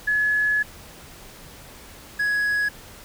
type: tone pair in turn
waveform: sine / triangle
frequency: 1700 / 1672.7 Hz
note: G#6 / G#6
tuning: +40 / +12 cents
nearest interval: unison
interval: 28 cents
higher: first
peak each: -18 dBFS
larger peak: neither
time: 0.07-0.63 / 2.19-2.69 s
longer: first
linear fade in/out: 10 ms
effects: pink hiss -44 dBFS RMS until 3.04 s